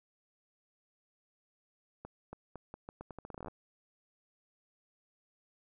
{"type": "accelerating click train", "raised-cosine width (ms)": 1, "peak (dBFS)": -30, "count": 18, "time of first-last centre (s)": [2.05, 3.483], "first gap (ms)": 280, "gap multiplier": 0.81, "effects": []}